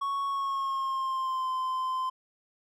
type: tone with pitch glide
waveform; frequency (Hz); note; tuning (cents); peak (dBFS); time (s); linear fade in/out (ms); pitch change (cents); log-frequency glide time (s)
triangle; 1108.7 to 1034.5; C#6 to C6; 0 to -20; -26; 0.01-2.1; 10; -120; 0.27-1.49
effects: none